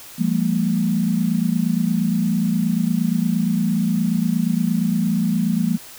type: tone cluster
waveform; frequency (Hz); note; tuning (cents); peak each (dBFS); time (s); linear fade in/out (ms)
sine; 173.3 / 201.5 / 230.4; F3 / G3 / A#3; -13 / +48 / -20; -21; 0.18-5.78; 20
effects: white hiss -40 dBFS RMS until 5.98 s